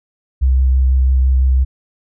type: tone with vibrato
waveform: sine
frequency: 65 Hz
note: C2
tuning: 11 cents flat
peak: -9 dBFS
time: 0.41-1.65 s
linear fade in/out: 20 ms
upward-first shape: sine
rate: 6 Hz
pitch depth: 15 cents each way
effects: none